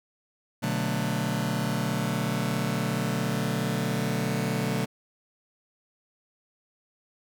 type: chord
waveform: sawtooth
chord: B minor seventh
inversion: none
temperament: just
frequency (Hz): 123.47 / 148.16 / 185.21 / 222.2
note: B2 / D3 / F#3 / A3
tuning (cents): 0 / +16 / +2 / +17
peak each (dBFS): -27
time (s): 0.62-4.86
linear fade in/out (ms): 20
effects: none